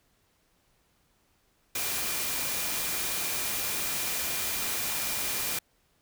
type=tone in noise; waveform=sine; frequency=2400 Hz; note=D7; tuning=37 cents sharp; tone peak=-42 dBFS; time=1.75-5.59 s; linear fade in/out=5 ms; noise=white; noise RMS=-31 dBFS; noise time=1.75-5.59 s; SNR=-14 dB; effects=pink hiss -69 dBFS RMS until 6.01 s